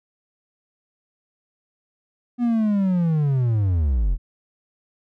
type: linear sweep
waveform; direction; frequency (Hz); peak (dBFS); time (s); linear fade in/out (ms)
triangle; down; 245.9 to 36.71; -15; 2.38-4.18; 50
effects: none